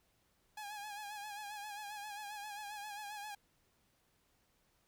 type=tone with vibrato; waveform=sawtooth; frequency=830.6 Hz; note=G#5; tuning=in tune; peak=-40 dBFS; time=0.57-3.35 s; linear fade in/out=5 ms; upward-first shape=sine; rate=7.5 Hz; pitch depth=55 cents each way; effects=pink hiss -75 dBFS RMS until 4.87 s